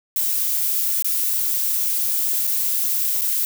violet noise with dropouts, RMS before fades -21 dBFS, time 0.16-3.45 s, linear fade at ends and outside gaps 1 ms, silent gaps 1.024-1.045 / 2.47-2.474 / 3.211-3.217 s, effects none

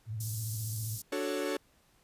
sine tone with vibrato, 110 Hz, A2, in tune, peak -34 dBFS, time 0.06-0.99 s, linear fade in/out 50 ms, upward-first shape triangle, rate 15 Hz, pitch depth 110 cents each way
white band-stop noise, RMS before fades -40 dBFS, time 0.2-1.02 s, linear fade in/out 5 ms, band 260 to 5100 Hz, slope 24 dB/octave
45% pulse chord, D major seventh, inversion none, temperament equal, 293.7 / 370 / 440 / 554.4 Hz, D4 / F#4 / A4 / C#5, 0 / 0 / 0 / 0 cents, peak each -37 dBFS, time 1.12-1.57 s, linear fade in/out 5 ms
effects pink hiss -67 dBFS RMS until 2.03 s + resampled to 32000 Hz

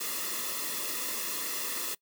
white noise with comb filter, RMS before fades -34 dBFS, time 0-1.95 s, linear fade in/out 10 ms, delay 1.3 ms, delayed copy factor -0.7, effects noise-tail reverb RT60 0.1 s tail -23 dB re dry + high-pass 200 Hz 12 dB/octave

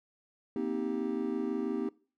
triangle chord, C minor seventh, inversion third, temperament just, 235.5 / 261.6 / 314 / 392.4 Hz, Bb3 / C4 / Eb4 / G4, +18 / 0 / +16 / +2 cents, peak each -34 dBFS, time 0.56-1.89 s, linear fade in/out 2 ms, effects noise-tail reverb RT60 0.4 s tail -22 dB re dry

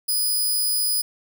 5% pulse tone, 4978 Hz, D#8, in tune, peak -13 dBFS, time 0.08-1.02 s, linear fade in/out 10 ms, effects none

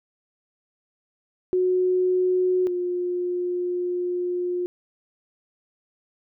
sine tone pair in turn, 366.6 / 356.6 Hz, F#4 / F4, -16 / +36 cents, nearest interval unison, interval 48 cents, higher first, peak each -18 / -23 dBFS, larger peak first, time 1.53-2.67 / 2.67-4.66 s, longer second, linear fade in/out 0 ms, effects none

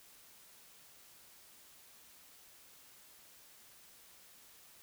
silence, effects white hiss -60 dBFS RMS until 4.82 s

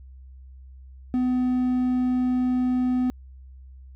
triangle tone, 251.7 Hz, B3, 33 cents sharp, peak -18 dBFS, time 1.14-3.1 s, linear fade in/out 0 ms, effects added 65 Hz sine -42 dBFS peak until 3.95 s

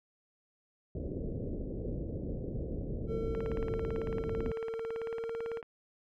pink low-pass noise, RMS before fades -37 dBFS, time 0.95-4.52 s, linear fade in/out 2 ms, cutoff 540 Hz, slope 48 dB/octave
triangle tone with pitch glide, 450 to 459.2 Hz, A4 to A#4, +39 to -26 cents, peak -33 dBFS, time 3.07-5.62 s, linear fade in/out 50 ms, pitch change +35 cents, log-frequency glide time 4.39-5.45 s
click train, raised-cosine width 0.5 ms, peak -28 dBFS, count 42, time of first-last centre 3.35-5.628 s, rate 18 Hz
effects none

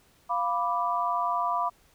sine chord, B diminished, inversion second, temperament equal, 698.5 / 987.8 / 1174.7 Hz, F5 / B5 / D6, 0 / 0 / 0 cents, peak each -30 / -28 / -29 dBFS, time 0.29-1.7 s, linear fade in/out 20 ms, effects pink hiss -62 dBFS RMS until 1.94 s

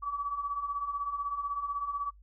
sine beating tone pair, 1132 / 1148 Hz, C#6 / D6, +36 / -40 cents, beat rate 16 Hz, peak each -38 / -32 dBFS, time 0.02-2.11 s, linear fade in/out 20 ms, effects noise-tail reverb RT60 0.1 s tail -26 dB re dry + added 50 Hz sine -53 dBFS peak until 2.22 s

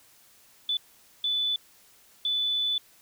sine tone bursts at uneven times, 3485 Hz, A7, 17 cents flat, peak -24 dBFS, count 3, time 0.69-0.77 / 1.24-1.56 / 2.25-2.78 s, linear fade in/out 2 ms, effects white hiss -58 dBFS RMS until 3.01 s

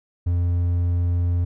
triangle tone, 87.31 Hz, F2, in tune, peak -16 dBFS, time 0.26-1.45 s, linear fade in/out 10 ms, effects none

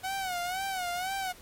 sawtooth tone with vibrato, 740 Hz, F#5, in tune, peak -27 dBFS, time 0.03-1.33 s, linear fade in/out 20 ms, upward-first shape sine, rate 2 Hz, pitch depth 99 cents each way, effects pink hiss -52 dBFS RMS until 1.41 s + MP3 64 kbps

